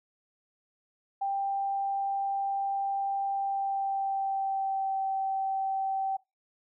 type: tone with pitch glide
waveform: sine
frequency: 789 to 773.7 Hz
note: G5 to G5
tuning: +11 to -23 cents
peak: -27 dBFS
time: 1.21-6.17 s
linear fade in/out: 10 ms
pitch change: -34 cents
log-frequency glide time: 3.32-5.01 s
effects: noise-tail reverb RT60 0.2 s tail -20 dB re dry